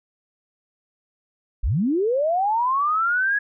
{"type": "linear sweep", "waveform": "sine", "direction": "up", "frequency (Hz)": [30.87, 1685], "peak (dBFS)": -18, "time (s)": [1.63, 3.39], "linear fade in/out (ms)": 10, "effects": []}